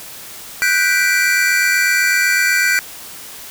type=chord; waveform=square; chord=G major seventh; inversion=third; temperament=equal; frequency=1480 / 1568 / 1975.5 / 2349 Hz; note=F#6 / G6 / B6 / D7; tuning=0 / 0 / 0 / 0 cents; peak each=-19 dBFS; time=0.62-2.79 s; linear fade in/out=0 ms; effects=white hiss -34 dBFS RMS until 3.5 s